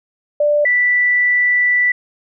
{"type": "tone pair in turn", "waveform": "sine", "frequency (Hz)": [590, 1970.8], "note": ["D5", "B6"], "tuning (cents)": [8, -4], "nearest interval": "octave + major sixth", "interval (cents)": 2088, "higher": "second", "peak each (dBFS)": -11, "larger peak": "neither", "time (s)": [[0.4, 0.65], [0.65, 1.92]], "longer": "second", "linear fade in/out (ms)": 5, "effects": []}